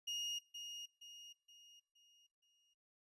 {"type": "tone with echo", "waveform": "35% pulse", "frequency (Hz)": 2859, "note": "F7", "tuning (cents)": 40, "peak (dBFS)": -38, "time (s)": [0.07, 0.39], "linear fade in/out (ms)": 10, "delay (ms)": 470, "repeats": 5, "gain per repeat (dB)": -7, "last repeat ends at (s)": 2.74, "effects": ["noise-tail reverb RT60 0.4 s tail -19 dB re dry", "resampled to 24000 Hz"]}